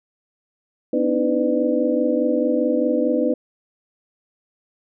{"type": "tone cluster", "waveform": "sine", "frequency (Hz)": [249.1, 292.5, 317.3, 502, 598], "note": ["B3", "D4", "D#4", "B4", "D5"], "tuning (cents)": [15, -7, 34, 28, 31], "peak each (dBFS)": [-23, -24, -23, -21, -26], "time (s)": [0.93, 3.34], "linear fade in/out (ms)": 5, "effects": []}